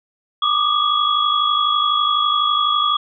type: tone cluster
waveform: sine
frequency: 1168 / 1220 / 3346 Hz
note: D6 / D#6 / G#7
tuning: -10 / -34 / +12 cents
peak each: -19 dBFS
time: 0.42-2.97 s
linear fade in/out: 5 ms
effects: none